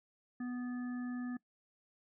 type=harmonic tone; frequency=247.1 Hz; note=B3; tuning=1 cent sharp; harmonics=1 / 3 / 5 / 7; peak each=-37 / -56 / -56 / -52 dBFS; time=0.4-1.37 s; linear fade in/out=5 ms; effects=noise-tail reverb RT60 0.1 s tail -21 dB re dry